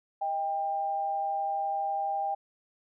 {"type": "tone pair together", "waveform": "sine", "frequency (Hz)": [631, 795], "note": ["D#5", "G5"], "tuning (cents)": [24, 24], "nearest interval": "major third", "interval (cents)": 400, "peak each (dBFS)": [-37, -28], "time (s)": [0.21, 2.35], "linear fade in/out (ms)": 10, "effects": []}